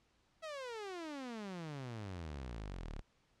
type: exponential sweep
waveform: sawtooth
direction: down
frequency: 659.3 to 33.14 Hz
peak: -39 dBFS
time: 0.42-3.02 s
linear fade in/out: 20 ms
effects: pink hiss -74 dBFS RMS until 3.4 s + low-pass 6000 Hz 12 dB/octave